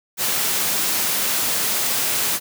white high-pass noise, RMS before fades -21 dBFS, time 0.17-2.4 s, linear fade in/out 50 ms, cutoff 110 Hz, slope 12 dB/octave, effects none

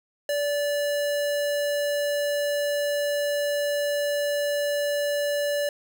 square tone, 580 Hz, D5, 22 cents flat, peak -24 dBFS, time 0.29-5.69 s, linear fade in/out 2 ms, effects none

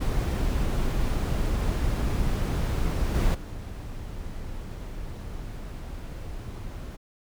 brown noise with level steps, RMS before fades -25 / -22 / -36 dBFS, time 0-6.97 s, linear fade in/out 20 ms, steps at 3.14 / 3.34 s, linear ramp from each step 10 ms, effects none

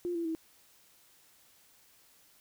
sine tone with pitch steps, 350.8 / 336.9 / 323.5 Hz, F4 / E4 / E4, +8 / +38 / -32 cents, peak -31 dBFS, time 0.05-0.35 s, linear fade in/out 0 ms, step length 100 ms, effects white hiss -63 dBFS RMS until 2.4 s

